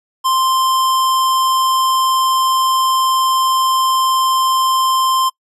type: tone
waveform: square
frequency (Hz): 1046.5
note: C6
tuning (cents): 0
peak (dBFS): -13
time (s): 0.24-5.3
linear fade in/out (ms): 20
effects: noise-tail reverb RT60 0.1 s tail -25 dB re dry + resampled to 32000 Hz